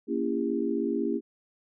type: chord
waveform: sine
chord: A# diminished seventh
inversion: none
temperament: just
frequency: 233.1 / 279.7 / 335.6 / 402.8 Hz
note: A#3 / C#4 / E4 / G4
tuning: 0 / +16 / +31 / +47 cents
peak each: -31 dBFS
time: 0.07-1.21 s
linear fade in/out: 50 ms
effects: none